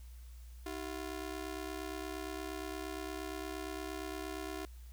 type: ring-modulated tone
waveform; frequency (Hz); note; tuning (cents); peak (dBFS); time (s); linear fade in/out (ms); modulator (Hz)
sawtooth; 348.1; F4; -6; -33; 0.66-4.65; 0; 34.3
effects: added 60 Hz sine -48 dBFS peak until 4.92 s + white hiss -65 dBFS RMS until 4.92 s